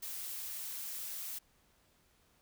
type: noise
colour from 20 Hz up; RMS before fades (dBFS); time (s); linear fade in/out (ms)
blue; -42; 0.02-1.39; 10
effects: pink hiss -70 dBFS RMS until 2.41 s